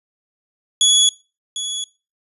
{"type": "tone with echo", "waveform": "25% pulse", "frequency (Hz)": 3379, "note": "G#7", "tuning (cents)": 29, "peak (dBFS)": -7, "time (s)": [0.81, 1.09], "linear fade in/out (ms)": 2, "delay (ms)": 750, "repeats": 1, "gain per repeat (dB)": -12, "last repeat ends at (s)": 1.84, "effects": ["noise-tail reverb RT60 0.3 s tail -20 dB re dry", "resampled to 32000 Hz"]}